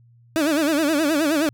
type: tone with vibrato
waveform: 30% pulse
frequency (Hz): 304.3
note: D#4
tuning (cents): -38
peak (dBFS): -15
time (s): 0.36-1.49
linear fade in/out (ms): 0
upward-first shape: sine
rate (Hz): 9.5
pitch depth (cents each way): 140
effects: added 118 Hz sine -50 dBFS peak until 1.53 s